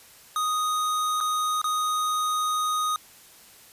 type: tone with dropouts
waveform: square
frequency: 1244.5 Hz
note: D#6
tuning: in tune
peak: -24 dBFS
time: 0.36-2.96 s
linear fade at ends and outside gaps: 1 ms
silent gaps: 1.204-1.209 / 1.616-1.642 s
effects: white hiss -51 dBFS RMS until 3.72 s + resampled to 32000 Hz